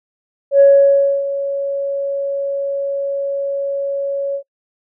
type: tone with ADSR envelope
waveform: sine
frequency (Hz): 557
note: C#5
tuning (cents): +8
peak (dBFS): -3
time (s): 0.51-4.43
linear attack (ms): 91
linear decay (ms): 630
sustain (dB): -14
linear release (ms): 81
effects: noise-tail reverb RT60 0.1 s tail -23 dB re dry + tanh soft clip ceiling -1 dBFS